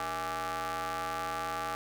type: ring-modulated tone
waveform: sawtooth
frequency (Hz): 174.61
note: F3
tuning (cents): 0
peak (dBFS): -26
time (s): 0-1.75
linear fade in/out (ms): 0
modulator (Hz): 998
effects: none